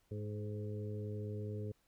harmonic tone with a mistuned harmonic, 104.3 Hz, G#2, 8 cents sharp, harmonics 1 / 2 / 3 / 4 / 5, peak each -40 / -48 / -52 / -46 / -53 dBFS, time 0.11-1.72 s, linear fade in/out 5 ms, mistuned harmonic 4, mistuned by +21 cents, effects pink hiss -75 dBFS RMS until 1.87 s

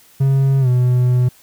triangle tone with pitch glide, 135.9 to 124.62 Hz, C#3 to B2, -34 to +16 cents, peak -9 dBFS, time 0.2-1.29 s, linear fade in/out 10 ms, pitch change -150 cents, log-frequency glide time 0.6-0.68 s, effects white hiss -49 dBFS RMS until 1.42 s

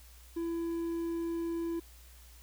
triangle tone, 335.1 Hz, E4, 29 cents sharp, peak -30 dBFS, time 0.36-1.8 s, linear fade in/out 10 ms, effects added 60 Hz sine -53 dBFS peak until 2.42 s + white hiss -59 dBFS RMS until 2.42 s

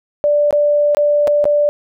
sine tone with dropouts, 587.3 Hz, D5, in tune, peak -10 dBFS, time 0.24-1.69 s, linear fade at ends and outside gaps 0 ms, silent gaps 0.508-0.527 / 0.948-0.97 / 1.273-1.278 / 1.442-1.454 s, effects none

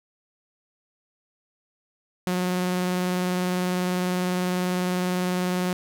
sawtooth tone with vibrato, 181.2 Hz, F#3, 36 cents flat, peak -19 dBFS, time 2.27-5.73 s, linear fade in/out 0 ms, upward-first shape sine, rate 20 Hz, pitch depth 21 cents each way, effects none

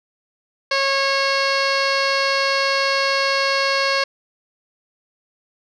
15% pulse tone with low-pass filter, 547 Hz, C#5, 23 cents flat, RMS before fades -19 dBFS, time 0.71-4.04 s, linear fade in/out 5 ms, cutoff 4100 Hz, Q 7.6, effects none

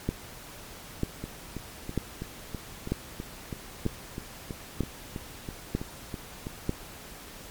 two click trains, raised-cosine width 3 ms, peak -21 / -13 dBFS, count 17 / 8, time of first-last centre 1.24-6.469 / 0.09-6.694 s, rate 3.06 / 1.06 Hz, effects pink hiss -45 dBFS RMS until 7.5 s + MP3 96 kbps

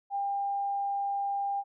sine tone, 799 Hz, G5, 33 cents sharp, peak -28 dBFS, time 0.1-1.64 s, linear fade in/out 50 ms, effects none

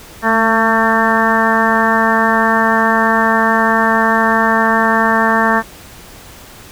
harmonic tone with a mistuned harmonic, 224.6 Hz, A3, 36 cents sharp, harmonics 1 / 2 / 3 / 4 / 5 / 6 / 7 / 8, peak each -17 / -21 / -19 / -17 / -17 / -22 / -19 / -17 dBFS, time 0.22-5.63 s, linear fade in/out 50 ms, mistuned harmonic 1, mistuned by -26 cents, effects pink hiss -37 dBFS RMS until 6.71 s

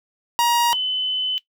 45% pulse / sine tone pair in turn, 948 / 3025 Hz, A#5 / F#7, +29 / +38 cents, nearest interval octave + minor sixth, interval 2009 cents, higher second, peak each -15 / -19 dBFS, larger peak first, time 0.39-0.73 / 0.73-1.38 s, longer second, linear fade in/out 0 ms, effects noise-tail reverb RT60 0.1 s tail -18 dB re dry

